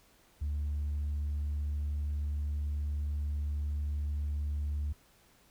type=tone with tanh clipping; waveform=triangle; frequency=73.42 Hz; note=D2; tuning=in tune; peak=-31 dBFS; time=0.41-4.93 s; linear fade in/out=10 ms; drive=6 dB; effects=pink hiss -64 dBFS RMS until 5.5 s